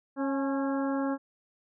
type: harmonic tone with a mistuned harmonic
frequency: 272.8 Hz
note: C#4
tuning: 28 cents flat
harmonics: 1 / 2 / 3 / 4 / 5 / 6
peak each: -28 / -34 / -38 / -40 / -42 / -44 dBFS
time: 0.16-1.18 s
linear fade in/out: 50 ms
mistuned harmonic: 3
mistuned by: +41 cents
effects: none